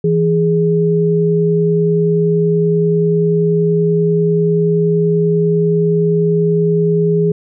sine tone pair together, 165.03 / 415.3 Hz, E3 / G#4, +2 / 0 cents, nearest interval octave + major third, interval 1598 cents, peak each -13 dBFS, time 0.04-7.32 s, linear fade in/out 5 ms, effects none

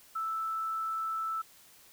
sine tone, 1318.5 Hz, E6, in tune, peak -31 dBFS, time 0.15-1.42 s, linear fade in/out 10 ms, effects white hiss -58 dBFS RMS until 1.92 s

